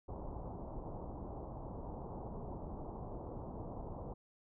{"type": "low-pass noise", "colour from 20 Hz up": "pink", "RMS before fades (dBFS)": -45, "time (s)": [0.08, 4.14], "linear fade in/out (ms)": 10, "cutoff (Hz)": 1000, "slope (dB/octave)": 48, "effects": []}